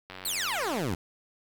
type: click train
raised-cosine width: 0.3 ms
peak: -25 dBFS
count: 67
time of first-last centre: 0.1-0.805 s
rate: 93.6 Hz
type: exponential sweep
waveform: 15% pulse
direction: down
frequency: 4587 to 77.78 Hz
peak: -22 dBFS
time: 0.25-0.95 s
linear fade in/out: 5 ms
effects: 8-bit